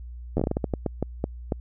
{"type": "slowing click train", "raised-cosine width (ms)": 2, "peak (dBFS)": -11, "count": 14, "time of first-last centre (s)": [0.37, 1.522], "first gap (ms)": 11, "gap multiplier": 1.31, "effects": ["added 60 Hz sine -36 dBFS peak until 1.6 s"]}